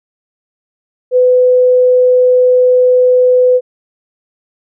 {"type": "tone", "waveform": "sine", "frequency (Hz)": 502, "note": "B4", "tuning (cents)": 28, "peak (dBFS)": -5, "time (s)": [1.11, 3.61], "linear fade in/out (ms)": 50, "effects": []}